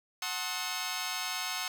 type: chord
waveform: 10% pulse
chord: F# diminished seventh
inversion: none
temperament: just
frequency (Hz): 740 / 888 / 1065.6 / 1278.7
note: F#5 / A5 / C6 / Eb6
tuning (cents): 0 / +16 / +31 / +47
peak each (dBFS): -30 / -33 / -30 / -31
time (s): 0.22-1.68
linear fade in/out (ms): 2
effects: none